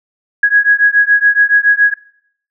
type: beating tone pair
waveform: sine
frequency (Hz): 1657 / 1664.1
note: G#6 / G#6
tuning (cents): -4 / +3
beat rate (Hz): 7.1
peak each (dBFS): -10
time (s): 0.43-1.94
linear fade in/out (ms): 5
effects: noise-tail reverb RT60 0.6 s tail -18 dB re dry

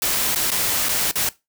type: noise with dropouts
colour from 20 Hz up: white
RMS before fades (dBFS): -21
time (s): 0.02-1.29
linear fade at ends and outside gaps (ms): 2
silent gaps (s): 0.348-0.358 / 0.505-0.516 / 0.887-0.891 / 1.113-1.156
effects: noise-tail reverb RT60 0.2 s tail -18 dB re dry

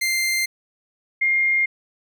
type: tone pair in turn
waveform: sawtooth / sine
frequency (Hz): 2093 / 2122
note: C7 / C7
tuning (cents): 0 / +24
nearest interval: unison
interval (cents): 24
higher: second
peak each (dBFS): -16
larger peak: neither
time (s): 0.01-0.46 / 1.21-1.66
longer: neither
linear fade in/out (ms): 10
effects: none

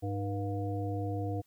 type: harmonic tone with a mistuned harmonic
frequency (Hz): 101.4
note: G#2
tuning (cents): -41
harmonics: 1 / 3 / 5 / 7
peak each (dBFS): -33 / -38 / -40 / -41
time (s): 0.02-1.42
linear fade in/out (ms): 20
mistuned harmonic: 5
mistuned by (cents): -80
effects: white hiss -71 dBFS RMS until 1.46 s

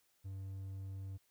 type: tone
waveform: triangle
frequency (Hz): 96.4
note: G2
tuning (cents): -28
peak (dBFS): -40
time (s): 0.24-1.18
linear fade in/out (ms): 20
effects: white hiss -75 dBFS RMS until 1.3 s

